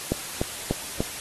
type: click train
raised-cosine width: 2 ms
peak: -10 dBFS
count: 4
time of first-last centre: 0.12-1.005 s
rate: 3.39 Hz
effects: white hiss -35 dBFS RMS until 1.2 s + AAC 32 kbps